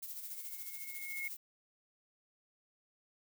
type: noise with tremolo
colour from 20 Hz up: violet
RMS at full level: -43 dBFS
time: 0.02-1.37 s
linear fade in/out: 10 ms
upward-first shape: sine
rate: 14 Hz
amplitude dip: 50%
type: tone with exponential growth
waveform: sine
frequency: 2165 Hz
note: C#7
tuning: 41 cents flat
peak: -36 dBFS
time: 0.17-1.28 s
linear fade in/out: 5 ms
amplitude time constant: 240 ms
effects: none